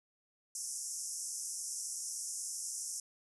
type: band-pass noise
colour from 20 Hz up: pink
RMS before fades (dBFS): -41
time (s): 0.55-3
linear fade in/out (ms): 2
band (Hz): 5400 to 11000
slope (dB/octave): 96
effects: none